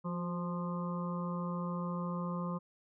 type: harmonic tone with a mistuned harmonic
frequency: 174.61 Hz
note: F3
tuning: in tune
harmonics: 1 / 2 / 3 / 5 / 6 / 7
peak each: -35 / -49 / -44 / -52 / -43 / -47 dBFS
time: 0.04-2.59 s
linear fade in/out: 20 ms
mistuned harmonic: 2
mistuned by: +65 cents
effects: none